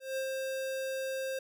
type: tone with ADSR envelope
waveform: square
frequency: 530 Hz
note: C5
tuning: 22 cents sharp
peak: -32 dBFS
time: 0-1.39 s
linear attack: 170 ms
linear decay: 86 ms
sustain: -2 dB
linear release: 4 ms
effects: none